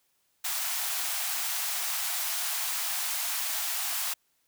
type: high-pass noise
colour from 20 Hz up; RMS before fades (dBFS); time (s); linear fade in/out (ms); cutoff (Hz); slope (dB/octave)
white; -31; 0.44-4.14; 10; 650; 96
effects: white hiss -72 dBFS RMS until 4.47 s